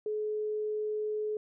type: tone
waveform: sine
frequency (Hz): 426.1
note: G#4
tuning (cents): +44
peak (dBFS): -30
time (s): 0.06-1.37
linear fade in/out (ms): 2
effects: none